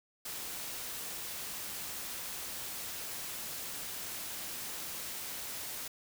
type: noise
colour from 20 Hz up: white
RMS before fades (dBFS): -41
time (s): 0.25-5.88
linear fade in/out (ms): 5
effects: none